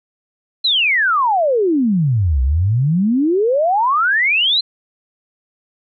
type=exponential two-way sweep; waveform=sine; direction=down then up; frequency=4186 to 61.74 to 4186 Hz; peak=-12 dBFS; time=0.64-4.61 s; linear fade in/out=10 ms; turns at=2.42 s; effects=none